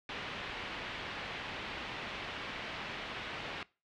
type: low-pass noise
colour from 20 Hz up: white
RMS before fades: -42 dBFS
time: 0.09-3.63 s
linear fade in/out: 2 ms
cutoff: 3200 Hz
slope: 24 dB/octave
effects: noise-tail reverb RT60 0.3 s tail -21 dB re dry